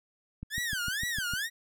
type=click train; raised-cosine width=5 ms; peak=-26 dBFS; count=7; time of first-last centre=0.43-1.336 s; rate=6.62 Hz
type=tone with vibrato; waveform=sawtooth; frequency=1654 Hz; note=G#6; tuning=8 cents flat; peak=-27 dBFS; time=0.5-1.5 s; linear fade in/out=50 ms; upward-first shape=sine; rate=2.2 Hz; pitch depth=280 cents each way
effects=none